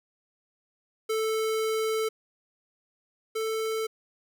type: tone pair in turn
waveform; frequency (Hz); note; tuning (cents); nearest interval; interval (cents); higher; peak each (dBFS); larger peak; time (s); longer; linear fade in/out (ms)
square; 440 / 441.9; A4 / A4; 0 / +7; unison; 7; second; -26 / -28; first; 1.09-2.09 / 3.35-3.87; first; 10
effects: none